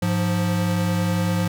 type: tone pair together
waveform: square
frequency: 103.4 / 175.71 Hz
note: G#2 / F3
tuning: -7 / +11 cents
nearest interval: major sixth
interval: 918 cents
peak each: -24 / -22 dBFS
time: 0.02-1.48 s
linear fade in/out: 5 ms
effects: none